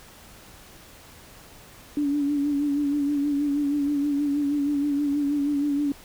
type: tone with vibrato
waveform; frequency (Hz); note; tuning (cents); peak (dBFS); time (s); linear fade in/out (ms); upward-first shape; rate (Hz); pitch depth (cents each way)
sine; 287.5; D4; -37; -21; 1.97-5.92; 2; sine; 6.3; 43
effects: pink hiss -48 dBFS RMS until 6.04 s